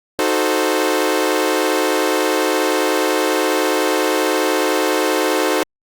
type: chord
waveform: sawtooth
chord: D# diminished seventh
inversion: none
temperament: equal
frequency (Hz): 311.1 / 370 / 440 / 523.3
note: D#4 / F#4 / A4 / C5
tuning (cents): 0 / 0 / 0 / 0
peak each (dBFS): -17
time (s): 0.19-5.63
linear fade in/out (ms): 0
effects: Opus 48 kbps